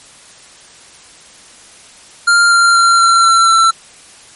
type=tone with pitch steps; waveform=square; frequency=1396.9 / 1385.6 / 1374.5 / 1363.4 / 1352.4 / 1341.5 Hz; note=F6 / F6 / F6 / F6 / E6 / E6; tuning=0 / -14 / -28 / -42 / +44 / +30 cents; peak=-7 dBFS; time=2.27-3.71 s; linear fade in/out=10 ms; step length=240 ms; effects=white hiss -40 dBFS RMS until 4.35 s + MP3 48 kbps